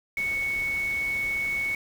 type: tone in noise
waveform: sine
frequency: 2217 Hz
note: C#7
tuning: in tune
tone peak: -25 dBFS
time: 0.17-1.75 s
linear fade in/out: 2 ms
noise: pink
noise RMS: -42 dBFS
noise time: 0.17-1.75 s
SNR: +14 dB
effects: none